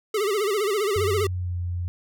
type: tone with vibrato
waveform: square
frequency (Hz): 411.1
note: G#4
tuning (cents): -18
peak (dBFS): -22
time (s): 0.14-1.27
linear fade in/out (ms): 5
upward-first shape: sine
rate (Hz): 15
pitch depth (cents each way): 120
type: tone with pitch glide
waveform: sine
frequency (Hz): 91.8 to 88.11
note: F#2 to F2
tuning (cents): -13 to +16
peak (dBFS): -25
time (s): 0.96-1.88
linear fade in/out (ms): 0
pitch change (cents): -71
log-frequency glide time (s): 1.24-1.58
effects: none